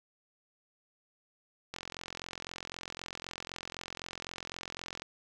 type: click train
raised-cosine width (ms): 0.2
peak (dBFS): -22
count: 145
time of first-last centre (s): 1.74-5.02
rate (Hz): 43.9
effects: none